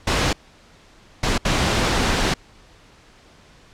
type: noise bursts at uneven times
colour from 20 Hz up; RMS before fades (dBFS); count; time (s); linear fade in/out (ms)
pink; -19; 3; 0.07-0.33 / 1.23-1.38 / 1.45-2.34; 5
effects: pink hiss -50 dBFS RMS until 3.73 s + low-pass 6000 Hz 12 dB/octave